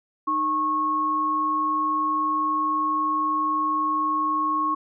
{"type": "tone pair together", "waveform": "sine", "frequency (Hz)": [307.3, 1095], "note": ["D#4", "C#6"], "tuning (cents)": [-21, -22], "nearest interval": "octave + minor seventh", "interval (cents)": 2199, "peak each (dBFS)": [-30, -21], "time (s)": [0.27, 4.75], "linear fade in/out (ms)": 10, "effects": []}